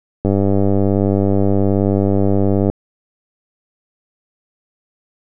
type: click train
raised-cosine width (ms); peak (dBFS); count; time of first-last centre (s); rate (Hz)
2; -3; 243; 0.25-2.699; 98.8
effects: none